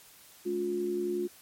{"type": "harmonic tone", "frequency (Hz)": 71, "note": "C#2", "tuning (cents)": 42, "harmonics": [3, 4, 5], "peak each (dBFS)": [-38, -40, -29], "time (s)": [0.45, 1.28], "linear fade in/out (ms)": 20, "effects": ["white hiss -55 dBFS RMS until 1.41 s", "MP3 64 kbps"]}